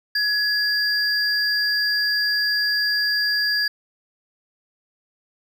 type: tone pair together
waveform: triangle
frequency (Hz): 1683 / 4760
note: G#6 / D8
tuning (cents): +23 / +22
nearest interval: octave + tritone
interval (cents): 1799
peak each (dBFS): -20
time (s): 0.15-3.68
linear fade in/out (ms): 5
effects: none